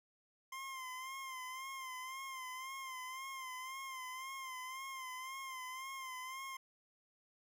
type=tone with vibrato; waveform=25% pulse; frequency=1046.5 Hz; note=C6; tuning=in tune; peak=-40 dBFS; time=0.52-6.57 s; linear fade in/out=5 ms; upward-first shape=sine; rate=1.9 Hz; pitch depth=52 cents each way; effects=none